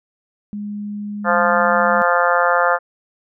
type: tone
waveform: sine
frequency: 206.6 Hz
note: G#3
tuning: 9 cents flat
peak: -24 dBFS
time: 0.53-2.02 s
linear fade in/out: 0 ms
type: harmonic tone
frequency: 174.61 Hz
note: F3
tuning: in tune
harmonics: 3 / 4 / 5 / 6 / 7 / 8 / 9 / 10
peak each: -19 / -20 / -22 / -23 / -20 / -20 / -26 / -24 dBFS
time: 1.24-2.79 s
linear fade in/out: 50 ms
effects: none